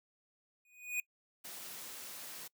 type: tone with exponential growth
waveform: square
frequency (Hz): 2476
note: D#7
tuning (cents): -9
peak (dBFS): -31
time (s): 0.65-1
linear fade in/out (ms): 2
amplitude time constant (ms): 76
type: high-pass noise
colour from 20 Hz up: white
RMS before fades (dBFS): -47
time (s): 1.44-2.48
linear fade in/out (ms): 10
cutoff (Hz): 150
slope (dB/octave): 12
effects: noise-tail reverb RT60 0.1 s tail -24 dB re dry